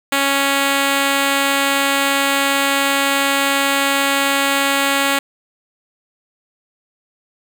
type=tone; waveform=5% pulse; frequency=277.2 Hz; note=C#4; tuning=in tune; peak=-3 dBFS; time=0.12-5.19 s; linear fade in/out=5 ms; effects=none